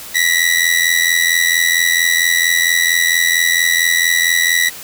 sawtooth ring-modulated tone, 1944 Hz, B6, 28 cents flat, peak -5 dBFS, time 0.14-4.7 s, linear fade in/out 20 ms, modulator 42.2 Hz, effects white hiss -32 dBFS RMS until 4.83 s

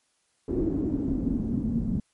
pink noise with low-pass filter sweep, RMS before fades -27 dBFS, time 0.48-2 s, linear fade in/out 2 ms, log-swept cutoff 350 to 210 Hz, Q 5.8, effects white hiss -70 dBFS RMS until 2.13 s + MP3 48 kbps

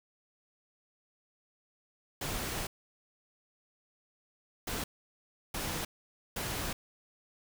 pink noise bursts at uneven times, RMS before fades -36 dBFS, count 4, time 2.21-2.67 / 4.67-4.84 / 5.54-5.85 / 6.36-6.73 s, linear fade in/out 5 ms, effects none

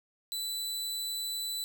sawtooth tone, 3984 Hz, B7, 14 cents sharp, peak -30 dBFS, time 0.32-1.64 s, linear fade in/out 0 ms, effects 12-bit

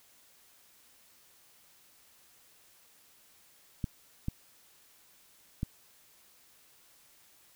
clicks, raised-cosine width 5 ms, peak -19 dBFS, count 3, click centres 3.842 / 4.284 / 5.631 s, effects white hiss -62 dBFS RMS until 7.55 s

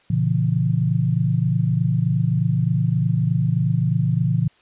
sine chord, A# diminished, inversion none, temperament just, 116.54 / 139.85 / 167.82 Hz, A#2 / C#3 / E3, 0 / +16 / +31 cents, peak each -21 dBFS, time 0.1-4.48 s, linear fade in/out 5 ms, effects white hiss -57 dBFS RMS until 4.61 s + resampled to 8000 Hz

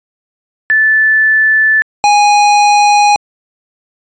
sine / square tone pair in turn, 1750 / 825.9 Hz, A6 / G#5, -10 / -10 cents, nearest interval octave + minor second, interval 1300 cents, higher first, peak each -6 dBFS, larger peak neither, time 0.7-1.82 / 2.04-3.16 s, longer neither, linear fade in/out 0 ms, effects resampled to 16000 Hz

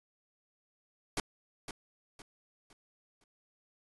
pink noise with echo, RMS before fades -33 dBFS, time 1.17-1.2 s, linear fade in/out 2 ms, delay 510 ms, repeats 4, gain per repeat -9 dB, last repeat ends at 3.24 s, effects resampled to 24000 Hz

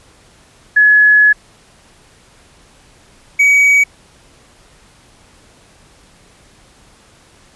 sine / triangle tone pair in turn, 1697 / 2265 Hz, G#6 / C#7, +37 / +37 cents, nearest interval perfect fourth, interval 500 cents, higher second, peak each -5 dBFS, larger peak neither, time 0.76-1.33 / 3.39-3.84 s, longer first, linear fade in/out 10 ms, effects pink hiss -47 dBFS RMS until 7.55 s + resampled to 24000 Hz

